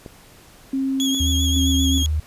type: click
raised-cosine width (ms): 2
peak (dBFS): -21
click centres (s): 0.062
type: tone with tremolo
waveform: sine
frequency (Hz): 268.3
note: C4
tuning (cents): +44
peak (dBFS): -19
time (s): 0.73-2.03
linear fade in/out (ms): 5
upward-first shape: square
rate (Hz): 1.2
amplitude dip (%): 45
type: tone with vibrato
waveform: 30% pulse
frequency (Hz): 3322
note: G#7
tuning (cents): 0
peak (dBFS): -19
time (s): 1-2.06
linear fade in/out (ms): 0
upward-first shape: triangle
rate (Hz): 7.6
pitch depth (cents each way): 48
type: tone with pitch glide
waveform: sine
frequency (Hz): 78.4 to 76.74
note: D#2 to D#2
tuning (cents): +14 to -23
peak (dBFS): -18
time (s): 1.2-2.2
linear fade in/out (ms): 5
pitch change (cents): -37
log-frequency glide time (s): 1.62-1.79
effects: pink hiss -48 dBFS RMS until 2.26 s + resampled to 32000 Hz